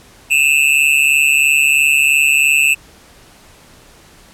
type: tone with amplitude modulation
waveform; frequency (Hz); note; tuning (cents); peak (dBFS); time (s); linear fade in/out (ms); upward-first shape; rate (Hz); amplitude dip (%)
square; 2637; E7; 0; -6; 0.3-2.75; 20; sine; 143; 95
effects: pink hiss -44 dBFS RMS until 4.33 s + low-pass 12000 Hz 12 dB/octave